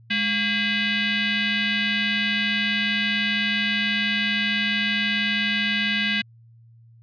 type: tone with frequency modulation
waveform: sine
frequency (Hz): 210.1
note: G#3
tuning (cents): +20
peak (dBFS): -20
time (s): 0.1-6.22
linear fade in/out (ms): 10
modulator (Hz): 913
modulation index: 3.7
effects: added 115 Hz sine -48 dBFS peak until 7.02 s + resampled to 11025 Hz